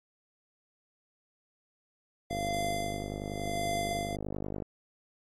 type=tone with tremolo; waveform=square; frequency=689 Hz; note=F5; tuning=24 cents flat; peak=-31 dBFS; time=2.3-4.16 s; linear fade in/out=10 ms; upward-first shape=sine; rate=0.85 Hz; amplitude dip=85%
type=click train; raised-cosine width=2 ms; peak=-23 dBFS; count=118; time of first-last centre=2.31-4.622 s; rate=50.6 Hz
effects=AAC 32 kbps